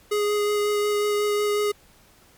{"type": "tone with vibrato", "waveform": "square", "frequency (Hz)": 415.3, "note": "G#4", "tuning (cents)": 0, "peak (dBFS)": -21, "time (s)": [0.11, 1.72], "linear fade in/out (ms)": 10, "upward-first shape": "sine", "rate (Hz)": 5.5, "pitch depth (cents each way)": 10, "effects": ["pink hiss -55 dBFS RMS until 2.37 s", "MP3 96 kbps"]}